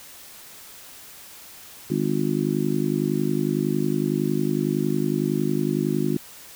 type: harmonic tone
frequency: 50.9 Hz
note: G#1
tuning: 34 cents flat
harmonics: 3 / 4 / 5 / 6 / 7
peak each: -27 / -27 / -27 / -27 / -27 dBFS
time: 1.9-6.17 s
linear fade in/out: 5 ms
effects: white hiss -44 dBFS RMS until 6.55 s